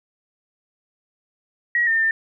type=tone with pitch steps; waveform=sine; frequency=1906 / 1811 / 1796 Hz; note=A#6 / A6 / A6; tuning=+38 / +49 / +35 cents; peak=-16 dBFS; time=1.75-2.11 s; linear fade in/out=2 ms; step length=120 ms; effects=none